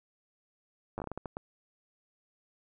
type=slowing click train; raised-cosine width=1 ms; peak=-23 dBFS; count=10; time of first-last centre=0.98-1.369 s; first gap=9 ms; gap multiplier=1.37; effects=none